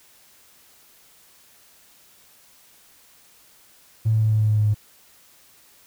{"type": "tone with pitch steps", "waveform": "triangle", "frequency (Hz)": [110.6, 109.84, 109.08, 108.32, 107.58, 106.83, 106.09, 105.36], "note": ["A2", "A2", "A2", "A2", "A2", "G#2", "G#2", "G#2"], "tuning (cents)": [9, -3, -15, -27, -39, 49, 37, 25], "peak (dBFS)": -12, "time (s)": [4.05, 4.746], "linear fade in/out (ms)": 20, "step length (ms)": 87, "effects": ["tanh soft clip ceiling -14 dBFS", "white hiss -54 dBFS RMS until 5.86 s"]}